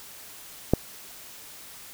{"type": "click", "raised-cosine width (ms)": 2, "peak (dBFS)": -4, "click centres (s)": 0.736, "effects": ["white hiss -45 dBFS RMS until 1.93 s"]}